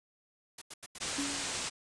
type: noise bursts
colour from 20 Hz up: white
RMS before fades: -44 dBFS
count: 6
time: 0.58-1.231 s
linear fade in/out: 5 ms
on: 36 ms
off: 87 ms
type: low-pass noise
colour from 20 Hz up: white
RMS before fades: -37 dBFS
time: 1-1.7 s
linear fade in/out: 20 ms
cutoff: 8900 Hz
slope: 48 dB/octave
type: tone with exponential decay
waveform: sine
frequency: 281.8 Hz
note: C#4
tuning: 29 cents sharp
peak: -31 dBFS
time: 1.18-1.69 s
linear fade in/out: 5 ms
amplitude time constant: 110 ms
effects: resampled to 24000 Hz